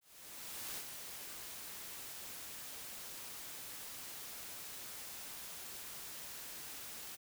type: noise with ADSR envelope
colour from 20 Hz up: white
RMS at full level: -43 dBFS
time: 0.01-7.17 s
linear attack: 760 ms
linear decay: 60 ms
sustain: -5 dB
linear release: 26 ms
effects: none